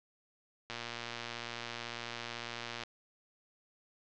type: click train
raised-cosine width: 0.2 ms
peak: -22 dBFS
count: 253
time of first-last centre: 0.7-2.836 s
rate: 118 Hz
effects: low-pass 5000 Hz 12 dB/octave